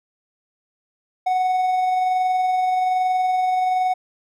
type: tone with amplitude modulation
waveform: triangle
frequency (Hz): 740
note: F#5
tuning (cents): 0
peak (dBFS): -14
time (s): 1.26-3.94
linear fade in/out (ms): 10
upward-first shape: sine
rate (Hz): 21.2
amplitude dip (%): 25
effects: none